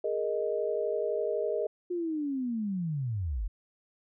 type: chord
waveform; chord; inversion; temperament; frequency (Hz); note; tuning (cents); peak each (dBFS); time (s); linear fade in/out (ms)
sine; Ab suspended second; none; just; 415.3 / 467.2 / 623; Ab4 / Bb4 / Eb5; 0 / +4 / +2; -32; 0.04-1.67; 5
type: linear sweep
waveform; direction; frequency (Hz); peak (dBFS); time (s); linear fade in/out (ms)
sine; down; 360.6 to 40; -29; 1.9-3.48; 10
effects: none